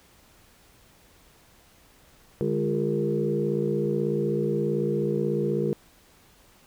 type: tone cluster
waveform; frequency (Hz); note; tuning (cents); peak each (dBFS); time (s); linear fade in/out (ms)
sine; 148.1 / 204.8 / 350.7 / 406.7 / 465.2; D3 / G#3 / F4 / G#4 / A#4; +15 / -24 / +7 / -36 / -4; -29; 2.41-5.73; 0
effects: tanh soft clip ceiling -11 dBFS + pink hiss -57 dBFS RMS until 6.66 s